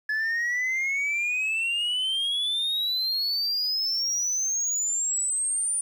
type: exponential sweep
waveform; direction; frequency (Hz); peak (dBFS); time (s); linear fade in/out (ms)
sine; up; 1710 to 9397; -21; 0.09-5.81; 5
effects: tanh soft clip ceiling -23 dBFS + 9-bit